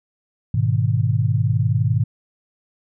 sine chord, G# minor, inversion none, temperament equal, 103.83 / 123.47 / 155.56 Hz, G#2 / B2 / D#3, 0 / 0 / 0 cents, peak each -19 / -19 / -23 dBFS, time 0.54-2.04 s, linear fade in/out 5 ms, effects none

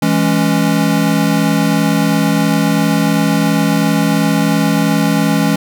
square chord, C# minor, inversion first, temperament equal, 164.81 / 207.7 / 277.2 Hz, E3 / G#3 / C#4, 0 / 0 / 0 cents, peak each -16 dBFS, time 0.02-5.56 s, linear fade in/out 5 ms, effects none

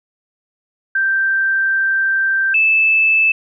sine tone pair in turn, 1568 / 2626 Hz, G6 / E7, 0 / -7 cents, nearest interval major sixth, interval 893 cents, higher second, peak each -13 / -10 dBFS, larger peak second, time 0.95-2.54 / 2.54-3.32 s, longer first, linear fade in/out 5 ms, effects none

